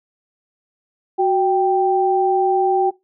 sine tone pair together, 371.2 / 784 Hz, F#4 / G5, +6 / 0 cents, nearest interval octave + minor second, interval 1294 cents, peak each -16 dBFS, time 1.18-2.91 s, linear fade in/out 20 ms, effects noise-tail reverb RT60 0.2 s tail -20 dB re dry

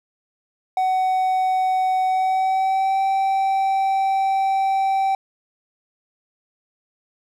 triangle tone with pitch glide, 750 to 775.1 Hz, F#5 to G5, +23 to -20 cents, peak -15 dBFS, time 0.77-5.15 s, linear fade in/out 2 ms, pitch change +57 cents, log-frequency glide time 2.08-3.01 s, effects none

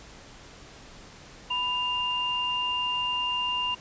sine tone pair together, 989.9 / 2800 Hz, B5 / F7, +4 / +4 cents, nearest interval octave + tritone, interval 1800 cents, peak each -30 / -27 dBFS, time 1.5-3.75 s, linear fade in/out 10 ms, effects pink hiss -48 dBFS RMS until 3.8 s + resampled to 16000 Hz

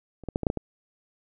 clicks, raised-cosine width 2 ms, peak -30 / -17 / -11 / -16 / -8 / -12 / -15 dBFS, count 7, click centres 0.237 / 0.287 / 0.359 / 0.433 / 0.468 / 0.501 / 0.573 s, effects none

